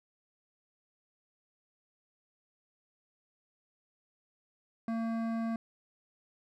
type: tone with hard clipping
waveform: sine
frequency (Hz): 227.4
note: A#3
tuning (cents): -43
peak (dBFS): -33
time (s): 4.88-5.56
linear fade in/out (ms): 2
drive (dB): 13
effects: none